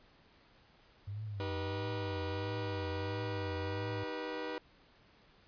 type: tone with vibrato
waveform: sine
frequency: 98.2 Hz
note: G2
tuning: 4 cents sharp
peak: -38 dBFS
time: 1.07-4.04 s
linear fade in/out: 10 ms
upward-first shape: triangle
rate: 1.5 Hz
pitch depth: 190 cents each way
type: chord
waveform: sawtooth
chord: Eb augmented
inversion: none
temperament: just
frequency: 311.1 / 388.9 / 486.1 Hz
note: Eb4 / G4 / B4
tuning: 0 / -14 / -28 cents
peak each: -39 / -41 / -36 dBFS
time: 1.4-4.58 s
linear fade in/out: 0 ms
effects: pink hiss -64 dBFS RMS until 5.47 s + resampled to 11025 Hz